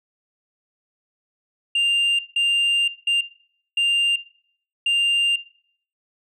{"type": "tone bursts at uneven times", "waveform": "sine", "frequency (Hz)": 2794, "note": "F7", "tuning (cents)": 0, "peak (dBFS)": -14, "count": 5, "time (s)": [[1.75, 2.19], [2.36, 2.88], [3.07, 3.21], [3.77, 4.16], [4.86, 5.36]], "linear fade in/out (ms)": 5, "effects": ["noise-tail reverb RT60 0.6 s tail -19 dB re dry", "tanh soft clip ceiling -16 dBFS"]}